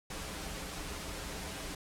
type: noise with comb filter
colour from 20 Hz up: pink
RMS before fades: -41 dBFS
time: 0.1-1.75 s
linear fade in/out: 5 ms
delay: 8.4 ms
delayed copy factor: -0.55
effects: low-pass 11000 Hz 12 dB/octave